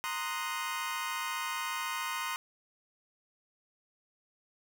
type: chord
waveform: 25% pulse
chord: C half-diminished seventh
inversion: third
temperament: equal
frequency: 932.3 / 1046.5 / 1244.5 / 1480 Hz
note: Bb5 / C6 / Eb6 / Gb6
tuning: 0 / 0 / 0 / 0 cents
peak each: -36 / -34 / -35 / -38 dBFS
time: 0.04-2.36 s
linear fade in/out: 0 ms
effects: none